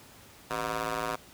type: ring-modulated tone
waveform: 10% pulse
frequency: 113.2 Hz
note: A2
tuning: 50 cents sharp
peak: -19 dBFS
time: 0.5-1.16 s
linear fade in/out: 10 ms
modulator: 840 Hz
effects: pink hiss -53 dBFS RMS until 1.33 s + high-pass 60 Hz 12 dB/octave